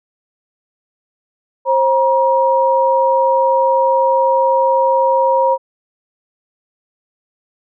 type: tone pair together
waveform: sine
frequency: 532 / 952 Hz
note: C5 / A#5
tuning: +29 / +36 cents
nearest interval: minor seventh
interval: 1007 cents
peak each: -13 dBFS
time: 1.65-5.58 s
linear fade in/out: 50 ms
effects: none